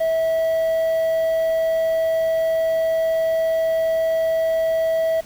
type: tone with quantisation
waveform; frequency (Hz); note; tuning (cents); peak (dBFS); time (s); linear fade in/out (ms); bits
triangle; 650; E5; -24; -15; 0-5.21; 10; 7
effects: pink hiss -45 dBFS RMS until 5.25 s